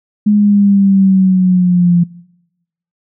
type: exponential sweep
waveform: sine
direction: down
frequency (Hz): 210 to 172.2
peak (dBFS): -6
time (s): 0.26-2.04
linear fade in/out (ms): 10
effects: noise-tail reverb RT60 0.9 s tail -23 dB re dry